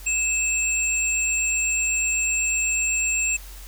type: tone pair together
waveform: sine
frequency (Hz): 2626 / 7427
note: E7 / A#8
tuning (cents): -7 / -7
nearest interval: octave + tritone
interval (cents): 1800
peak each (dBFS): -23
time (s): 0.06-3.37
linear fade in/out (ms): 10
effects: added 46 Hz sine -38 dBFS peak until 3.67 s + white hiss -45 dBFS RMS until 3.67 s